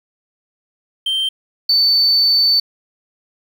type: tone pair in turn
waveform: triangle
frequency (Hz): 3136 / 4523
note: G7 / C#8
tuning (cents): 0 / +34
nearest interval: tritone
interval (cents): 634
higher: second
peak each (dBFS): -14 / -8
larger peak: second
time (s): 1.06-1.29 / 1.69-2.6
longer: second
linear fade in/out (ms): 5
effects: tanh soft clip ceiling -7 dBFS + 8-bit